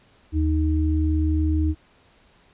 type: tone pair together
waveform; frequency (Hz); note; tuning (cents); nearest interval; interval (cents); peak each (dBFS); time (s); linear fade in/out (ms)
sine; 78.02 / 311.1; D#2 / D#4; +5 / 0; 2 octaves; 2395; -19 / -24; 0.32-1.75; 50
effects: pink hiss -57 dBFS RMS until 2.53 s + resampled to 8000 Hz